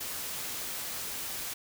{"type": "noise", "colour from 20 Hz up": "white", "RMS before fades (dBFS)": -37, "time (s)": [0, 1.54], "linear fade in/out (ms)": 10, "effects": []}